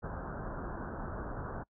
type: low-pass noise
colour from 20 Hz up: pink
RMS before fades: -40 dBFS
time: 0.02-1.64 s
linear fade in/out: 20 ms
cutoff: 1600 Hz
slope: 96 dB/octave
effects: noise-tail reverb RT60 0.1 s tail -25 dB re dry